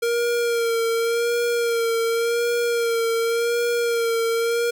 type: tone with vibrato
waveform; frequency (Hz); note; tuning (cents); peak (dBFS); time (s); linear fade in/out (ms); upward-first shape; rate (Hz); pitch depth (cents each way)
square; 466.2; A#4; 0; -20; 0.02-4.71; 10; sine; 0.89; 32
effects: none